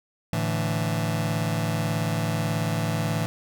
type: chord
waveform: sawtooth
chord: A suspended fourth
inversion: none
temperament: just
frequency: 110 / 146.67 / 165 Hz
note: A2 / D3 / E3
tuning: 0 / -2 / +2 cents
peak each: -23 / -26 / -23 dBFS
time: 0.33-3.26 s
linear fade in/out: 0 ms
effects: none